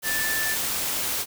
sine tone in noise, 1760 Hz, A6, in tune, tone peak -26 dBFS, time 0.03-0.57 s, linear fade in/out 50 ms, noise white, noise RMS -27 dBFS, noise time 0.02-1.26 s, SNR -2 dB, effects none

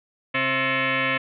sine tone with frequency modulation, 264.3 Hz, C4, 18 cents sharp, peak -20 dBFS, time 0.34-1.18 s, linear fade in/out 10 ms, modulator 398 Hz, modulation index 6.5, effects none

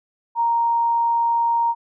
sine tone, 932.3 Hz, A#5, in tune, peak -16 dBFS, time 0.35-1.75 s, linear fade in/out 50 ms, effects none

